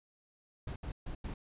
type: noise bursts at uneven times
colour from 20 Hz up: brown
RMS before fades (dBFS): -40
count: 4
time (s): 0.67-0.76 / 0.83-0.92 / 1.06-1.15 / 1.24-1.34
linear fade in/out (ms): 5
effects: resampled to 8000 Hz